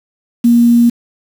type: tone with quantisation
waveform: sine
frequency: 236.5 Hz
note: A#3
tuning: 25 cents sharp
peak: -5 dBFS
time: 0.44-0.9 s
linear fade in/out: 10 ms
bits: 5
effects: none